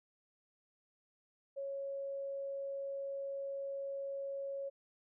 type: tone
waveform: sine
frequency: 552 Hz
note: C#5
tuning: 7 cents flat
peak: -38 dBFS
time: 1.56-4.7 s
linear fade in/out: 20 ms
effects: none